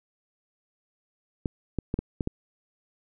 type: clicks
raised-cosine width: 3 ms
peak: -14 dBFS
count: 6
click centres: 1.458 / 1.787 / 1.941 / 1.99 / 2.208 / 2.274 s
effects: none